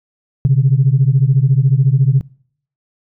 sine beating tone pair, 128.5 / 142.5 Hz, C3 / C#3, -31 / +48 cents, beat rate 14 Hz, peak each -11 dBFS, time 0.45-2.21 s, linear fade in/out 0 ms, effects noise-tail reverb RT60 0.6 s tail -24 dB re dry + tanh soft clip ceiling -2 dBFS

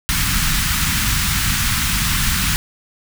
pink band-stop noise, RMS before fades -18 dBFS, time 0.09-2.56 s, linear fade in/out 0 ms, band 210 to 1200 Hz, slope 24 dB/octave, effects none

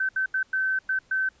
sine tone bursts at uneven times, 1537 Hz, G6, 35 cents flat, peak -22 dBFS, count 6, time 0-0.09 / 0.16-0.26 / 0.34-0.43 / 0.53-0.79 / 0.89-0.99 / 1.11-1.29 s, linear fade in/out 5 ms, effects pink hiss -61 dBFS RMS until 1.4 s + resampled to 16000 Hz

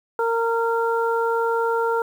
harmonic tone, 460.5 Hz, A#4, 21 cents flat, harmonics 1 / 2 / 3, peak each -21 / -24 / -26 dBFS, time 0.19-2.02 s, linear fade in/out 2 ms, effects 8-bit

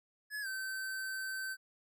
square tone with pitch glide, 1701 to 1541.9 Hz, G#6 to G6, +41 to -29 cents, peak -38 dBFS, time 0.3-1.57 s, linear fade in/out 50 ms, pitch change -170 cents, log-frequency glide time 0.41-0.47 s, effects none

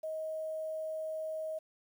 sine tone with quantisation, 631 Hz, D#5, 24 cents sharp, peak -35 dBFS, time 0.03-1.59 s, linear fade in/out 10 ms, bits 10, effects none

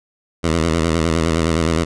10% pulse tone with vibrato, 81.8 Hz, E2, 13 cents flat, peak -7 dBFS, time 0.43-1.85 s, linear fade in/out 20 ms, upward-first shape square, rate 9.7 Hz, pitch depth 64 cents each way, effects resampled to 22050 Hz

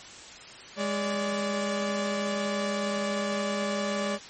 sawtooth tone pair together, 205.8 / 578.1 Hz, G#3 / D5, -16 / -27 cents, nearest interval octave + tritone, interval 1789 cents, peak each -26 dBFS, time 0.76-4.19 s, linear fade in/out 50 ms, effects white hiss -45 dBFS RMS until 4.29 s + MP3 32 kbps

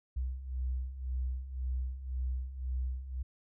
sine beating tone pair, 62.4 / 64.3 Hz, B1 / C2, +19 / -30 cents, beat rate 1.9 Hz, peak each -39 / -34 dBFS, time 0.16-3.23 s, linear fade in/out 10 ms, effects none

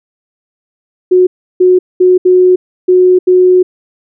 sine tone bursts at uneven times, 365.7 Hz, F#4, 20 cents flat, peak -3 dBFS, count 6, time 1.11-1.27 / 1.6-1.79 / 2-2.18 / 2.25-2.56 / 2.88-3.19 / 3.27-3.63 s, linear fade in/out 10 ms, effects none

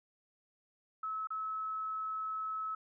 sine tone with dropouts, 1295 Hz, E6, 31 cents flat, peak -35 dBFS, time 1.03-2.75 s, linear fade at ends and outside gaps 5 ms, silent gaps 1.272-1.304 s, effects none

